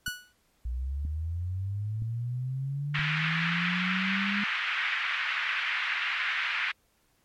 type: tone with exponential decay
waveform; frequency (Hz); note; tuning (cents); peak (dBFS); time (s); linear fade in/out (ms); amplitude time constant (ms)
sawtooth; 1472; F#6; -9; -24; 0.06-0.33; 5; 57
type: click train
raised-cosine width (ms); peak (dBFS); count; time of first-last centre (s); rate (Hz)
5; -28; 4; 0.08-2.993; 1.03
type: linear sweep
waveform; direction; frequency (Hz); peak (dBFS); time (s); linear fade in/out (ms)
sine; up; 58 to 205.4; -29; 0.65-4.44; 5
type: band-pass noise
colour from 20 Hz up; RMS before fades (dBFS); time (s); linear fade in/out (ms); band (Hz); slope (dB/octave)
pink; -30; 2.94-6.72; 10; 1500 to 2700; 24
effects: pink hiss -69 dBFS RMS until 7.24 s + MP3 64 kbps